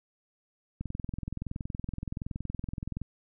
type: click train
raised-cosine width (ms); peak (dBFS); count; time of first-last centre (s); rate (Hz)
5; -22; 48; 0.81-3.017; 21.3
effects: none